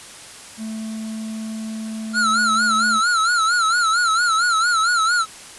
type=tone; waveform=triangle; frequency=220 Hz; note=A3; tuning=in tune; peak=-24 dBFS; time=0.57-3.01 s; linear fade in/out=50 ms
type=tone with vibrato; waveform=square; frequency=1370 Hz; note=F6; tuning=34 cents flat; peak=-16 dBFS; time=2.13-5.26 s; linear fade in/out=50 ms; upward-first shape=sine; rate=4.4 Hz; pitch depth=110 cents each way
effects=white hiss -39 dBFS RMS until 5.58 s + resampled to 24000 Hz